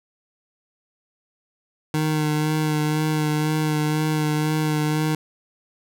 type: tone with vibrato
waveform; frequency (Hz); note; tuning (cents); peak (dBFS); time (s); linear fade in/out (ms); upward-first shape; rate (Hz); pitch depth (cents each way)
25% pulse; 153.4; D#3; -24; -16; 1.94-5.15; 2; sine; 2; 21
effects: none